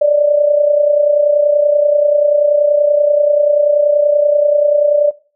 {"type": "tone with amplitude modulation", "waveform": "sine", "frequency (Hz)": 587.3, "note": "D5", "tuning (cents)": 0, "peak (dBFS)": -5, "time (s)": [0.01, 5.11], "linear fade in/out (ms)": 10, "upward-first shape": "sine", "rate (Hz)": 30.4, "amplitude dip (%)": 60, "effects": ["noise-tail reverb RT60 0.4 s tail -20 dB re dry"]}